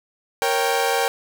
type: chord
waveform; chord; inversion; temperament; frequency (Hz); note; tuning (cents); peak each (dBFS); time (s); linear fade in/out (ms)
sawtooth; G diminished; first; equal with one note detuned; 466.2 / 550.2 / 784; Bb4 / Db5 / G5; 0 / -13 / 0; -19 / -21 / -18; 0.42-1.08; 0
effects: none